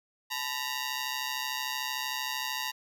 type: ring-modulated tone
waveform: 10% pulse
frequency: 939 Hz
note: A#5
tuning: 12 cents sharp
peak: -20 dBFS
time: 0.3-2.72 s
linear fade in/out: 20 ms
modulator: 66.6 Hz
effects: none